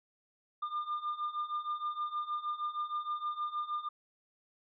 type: beating tone pair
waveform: triangle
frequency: 1200 / 1206.4 Hz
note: D6 / D6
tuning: +37 / +46 cents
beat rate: 6.4 Hz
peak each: -37 / -34 dBFS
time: 0.62-3.89 s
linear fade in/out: 10 ms
effects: resampled to 11025 Hz